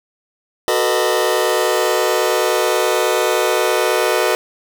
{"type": "chord", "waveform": "sawtooth", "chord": "B dominant seventh", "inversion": "second", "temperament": "just", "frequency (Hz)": [370.4, 444.5, 493.9, 617.4], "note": ["F#4", "A4", "B4", "D#5"], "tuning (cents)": [2, 18, 0, -14], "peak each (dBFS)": -16, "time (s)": [0.68, 4.35], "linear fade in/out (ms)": 0, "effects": []}